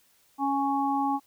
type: harmonic tone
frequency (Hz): 277.2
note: C#4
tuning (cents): 0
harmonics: 1 / 3 / 4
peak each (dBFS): -28 / -26 / -32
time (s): 0.38-1.2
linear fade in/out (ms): 50
effects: white hiss -64 dBFS RMS until 1.26 s